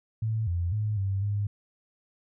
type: tone with pitch steps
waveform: sine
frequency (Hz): 110.6 / 86.6 / 106.5 / 97.4 / 102.4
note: A2 / F2 / G#2 / G2 / G#2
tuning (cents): +9 / -14 / +44 / -11 / -24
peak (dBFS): -25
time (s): 0.22-1.47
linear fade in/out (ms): 5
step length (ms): 250
effects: none